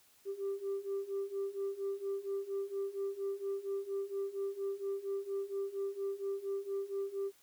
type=beating tone pair; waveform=sine; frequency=392 / 396.3 Hz; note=G4 / G4; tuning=0 / +19 cents; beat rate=4.3 Hz; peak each=-38 / -36 dBFS; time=0.25-7.32 s; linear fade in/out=50 ms; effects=tanh soft clip ceiling -31 dBFS + white hiss -66 dBFS RMS until 7.42 s